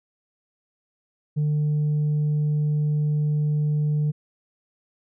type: tone with tanh clipping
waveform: sine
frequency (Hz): 150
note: D3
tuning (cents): +37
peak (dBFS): -20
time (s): 1.36-4.12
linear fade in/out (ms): 20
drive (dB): 1
effects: none